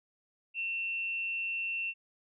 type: tone with amplitude modulation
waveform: sine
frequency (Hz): 2700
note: E7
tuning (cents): +41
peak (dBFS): -30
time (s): 0.54-1.94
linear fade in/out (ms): 50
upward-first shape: sine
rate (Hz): 195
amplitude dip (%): 35
effects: none